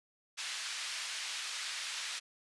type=band-pass noise; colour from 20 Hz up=white; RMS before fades=-40 dBFS; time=0.37-2.2 s; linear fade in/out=20 ms; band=1600 to 4900 Hz; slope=12 dB/octave; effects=resampled to 24000 Hz